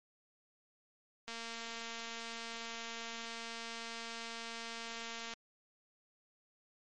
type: click train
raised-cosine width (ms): 0.2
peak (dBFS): -27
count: 934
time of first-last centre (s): 1.28-5.337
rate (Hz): 230
effects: MP3 48 kbps